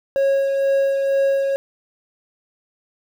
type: tone with tremolo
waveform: triangle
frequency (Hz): 548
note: C#5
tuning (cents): -20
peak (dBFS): -12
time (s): 0.16-1.56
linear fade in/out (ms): 0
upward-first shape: sine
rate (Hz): 2.1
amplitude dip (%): 35
effects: 8-bit